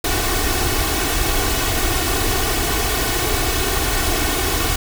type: noise with comb filter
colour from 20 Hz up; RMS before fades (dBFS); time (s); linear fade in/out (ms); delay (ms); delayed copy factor
pink; -19; 0.04-4.76; 5; 2.7; +0.75
effects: none

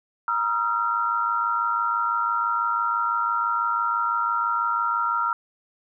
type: tone cluster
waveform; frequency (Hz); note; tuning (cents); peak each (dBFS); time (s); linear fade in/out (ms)
sine; 946 / 1261 / 1367; A#5 / D#6 / F6; +25 / +23 / -37; -27 / -28 / -23; 0.28-5.33; 2
effects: none

